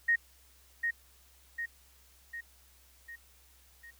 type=tone with echo; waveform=sine; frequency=1864.7 Hz; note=A#6; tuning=in tune; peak=-23 dBFS; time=0.08-0.16 s; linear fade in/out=10 ms; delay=750 ms; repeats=5; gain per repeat=-5 dB; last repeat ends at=3.91 s; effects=added 64 Hz sine -63 dBFS peak until 3.99 s + white hiss -63 dBFS RMS until 3.99 s